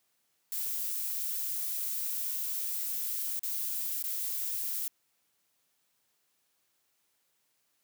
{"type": "noise with dropouts", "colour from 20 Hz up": "violet", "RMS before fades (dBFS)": -34, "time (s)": [0.52, 4.88], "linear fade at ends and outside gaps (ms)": 2, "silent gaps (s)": [[3.394, 3.432], [4.026, 4.039]], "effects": ["white hiss -75 dBFS RMS until 7.83 s", "high-pass 100 Hz 12 dB/octave"]}